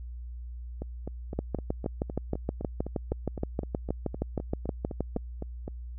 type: two click trains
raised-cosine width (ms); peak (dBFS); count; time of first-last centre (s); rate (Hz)
2; -22 / -15; 20 / 25; 0.82-5.679 / 1.39-5.164; 3.91 / 6.36
effects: added 60 Hz sine -37 dBFS peak until 5.98 s